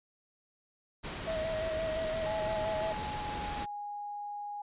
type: noise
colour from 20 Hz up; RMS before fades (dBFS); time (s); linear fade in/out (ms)
pink; -39; 1.03-3.66; 20
type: tone with vibrato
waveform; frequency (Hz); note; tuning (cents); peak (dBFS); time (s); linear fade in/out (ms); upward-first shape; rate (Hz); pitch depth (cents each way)
triangle; 639; D#5; +46; -30; 1.27-2.93; 10; square; 5.8; 25
type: tone with pitch glide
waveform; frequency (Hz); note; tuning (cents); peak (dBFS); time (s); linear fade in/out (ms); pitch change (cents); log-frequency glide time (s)
sine; 849 to 823.4; G#5 to G#5; +38 to -15; -37; 2.26-4.62; 5; -53; 2.9-3.73
effects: resampled to 8000 Hz